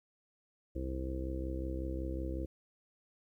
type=harmonic tone; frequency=65.41 Hz; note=C2; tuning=in tune; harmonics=1 / 2 / 3 / 4 / 5 / 6 / 7 / 8; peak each=-37 / -47 / -50 / -48 / -41 / -51 / -50 / -46 dBFS; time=0.75-2.46 s; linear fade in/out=10 ms; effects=12-bit